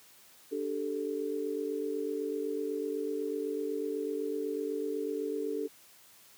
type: chord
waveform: sine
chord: D suspended fourth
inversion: none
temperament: equal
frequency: 293.7 / 392 / 440 Hz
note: D4 / G4 / A4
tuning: 0 / 0 / 0 cents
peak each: -37 / -37 / -34 dBFS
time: 0.51-5.68 s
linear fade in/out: 20 ms
effects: white hiss -58 dBFS RMS until 6.37 s + high-pass 100 Hz 12 dB/octave